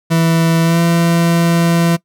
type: tone with pitch glide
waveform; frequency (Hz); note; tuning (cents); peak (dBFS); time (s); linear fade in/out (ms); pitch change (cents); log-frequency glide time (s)
40% pulse; 164.81 to 168.86; E3 to E3; 0 to +42; -9; 0.1-1.97; 20; +42; 0.63-0.8
effects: noise-tail reverb RT60 0.1 s tail -21 dB re dry